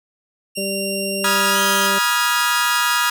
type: tone with pitch glide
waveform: 15% pulse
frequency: 2770 to 3127 Hz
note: F7 to G7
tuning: -15 to -5 cents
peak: -17 dBFS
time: 0.55-1.88 s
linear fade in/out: 20 ms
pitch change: +210 cents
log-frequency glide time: 1.5-1.6 s
type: harmonic tone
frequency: 196 Hz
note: G3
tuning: in tune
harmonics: 1 / 2 / 3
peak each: -27 / -27 / -27 dBFS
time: 0.57-1.99 s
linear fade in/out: 10 ms
type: chord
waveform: sawtooth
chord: F half-diminished seventh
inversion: second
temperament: equal with one note detuned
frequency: 968.6 / 1244.5 / 1396.9 / 1661.2 Hz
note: Cb6 / Eb6 / F6 / Ab6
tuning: -34 / 0 / 0 / 0 cents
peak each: -18 dBFS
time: 1.24-3.1 s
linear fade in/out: 5 ms
effects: none